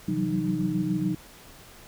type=tone cluster; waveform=sine; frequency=132.2 / 165 / 184.2 / 191.3 / 308.8 Hz; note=C3 / E3 / F#3 / G3 / D#4; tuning=+18 / +2 / -7 / -42 / -13 cents; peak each=-34 / -31 / -29 / -32 / -28 dBFS; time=0.08-1.15 s; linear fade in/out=5 ms; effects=pink hiss -49 dBFS RMS until 1.87 s